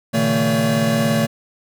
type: tone cluster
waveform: square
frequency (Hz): 120.7 / 142.2 / 159.4 / 225.4 / 570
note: B2 / C#3 / D#3 / A3 / C#5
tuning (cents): -39 / +45 / +42 / +42 / +48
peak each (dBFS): -26 / -27 / -24 / -19 / -23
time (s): 0.13-1.27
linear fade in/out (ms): 20
effects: none